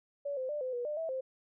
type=tone with pitch steps; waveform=sine; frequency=569 / 517 / 593 / 512 / 484.7 / 599 / 651 / 523 Hz; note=C#5 / C5 / D5 / C5 / B4 / D5 / E5 / C5; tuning=+45 / -21 / +17 / -38 / -32 / +34 / -22 / -1 cents; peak=-33 dBFS; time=0.25-1.21 s; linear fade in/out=10 ms; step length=120 ms; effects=none